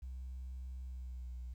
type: tone with pitch glide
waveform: sine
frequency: 63.8 to 61.34 Hz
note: C2 to B1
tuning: -43 to -11 cents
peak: -40 dBFS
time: 0.02-1.54 s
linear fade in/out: 10 ms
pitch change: -68 cents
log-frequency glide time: 0.83-1.31 s
effects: tanh soft clip ceiling -40 dBFS + 12-bit